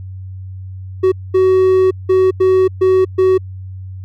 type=tone bursts at uneven times; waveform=triangle; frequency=375 Hz; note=F#4; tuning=23 cents sharp; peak=-6 dBFS; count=6; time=1.03-1.12 / 1.34-1.91 / 2.09-2.31 / 2.4-2.68 / 2.81-3.05 / 3.18-3.38 s; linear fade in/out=10 ms; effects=added 94 Hz sine -26 dBFS peak until 4.04 s